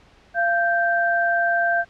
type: tone pair together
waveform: sine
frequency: 688.1 / 1568 Hz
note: F5 / G6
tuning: -26 / 0 cents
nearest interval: octave + major second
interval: 1426 cents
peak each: -20 dBFS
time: 0.34-1.85 s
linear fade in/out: 50 ms
effects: pink hiss -53 dBFS RMS until 1.89 s + low-pass 4000 Hz 12 dB/octave